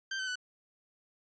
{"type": "tone with pitch steps", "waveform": "sawtooth", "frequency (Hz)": [1568, 1529.5, 1492], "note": ["G6", "G6", "F#6"], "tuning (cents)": [0, -43, 14], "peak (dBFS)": -30, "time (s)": [0.11, 0.356], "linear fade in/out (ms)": 5, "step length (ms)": 82, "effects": ["resampled to 16000 Hz"]}